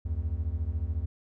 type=beating tone pair; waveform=triangle; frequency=72 / 86 Hz; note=D2 / F2; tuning=-34 / -26 cents; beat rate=14 Hz; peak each=-29 dBFS; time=0.05-1.06 s; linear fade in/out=10 ms; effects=none